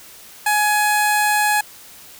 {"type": "tone with notch filter", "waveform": "15% pulse", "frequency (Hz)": 840, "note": "G#5", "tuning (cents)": 19, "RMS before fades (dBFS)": -17, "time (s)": [0.46, 1.61], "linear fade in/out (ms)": 5, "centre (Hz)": 3100, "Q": 1.6, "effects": ["white hiss -42 dBFS RMS until 2.19 s"]}